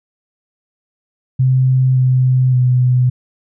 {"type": "tone with pitch steps", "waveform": "sine", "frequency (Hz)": [129.8, 128.6, 125.8], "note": ["C3", "C3", "B2"], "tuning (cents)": [-13, -30, 32], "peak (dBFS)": -9, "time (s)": [1.39, 3.1], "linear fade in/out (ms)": 10, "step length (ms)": 570, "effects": []}